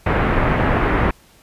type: low-pass noise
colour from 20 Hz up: pink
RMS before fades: -17 dBFS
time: 0.06-1.11 s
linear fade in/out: 5 ms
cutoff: 2100 Hz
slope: 24 dB/octave
effects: pink hiss -51 dBFS RMS until 1.42 s + resampled to 32000 Hz